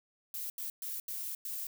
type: noise bursts at uneven times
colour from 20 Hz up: violet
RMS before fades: -39 dBFS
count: 5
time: 0.34-0.5 / 0.58-0.7 / 0.82-1 / 1.08-1.35 / 1.45-1.67 s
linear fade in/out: 2 ms
effects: none